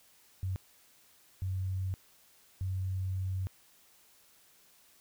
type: tone bursts at uneven times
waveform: sine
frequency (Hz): 94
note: F#2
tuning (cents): +28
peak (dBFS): -31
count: 3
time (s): 0.43-0.56 / 1.42-1.94 / 2.61-3.47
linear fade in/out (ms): 0
effects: white hiss -63 dBFS RMS until 5 s